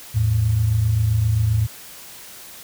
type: tone pair together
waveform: sine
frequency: 82.41 / 110 Hz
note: E2 / A2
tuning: 0 / 0 cents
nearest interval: perfect fourth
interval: 500 cents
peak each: -23 / -16 dBFS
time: 0.14-1.67 s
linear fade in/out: 20 ms
effects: white hiss -40 dBFS RMS until 2.63 s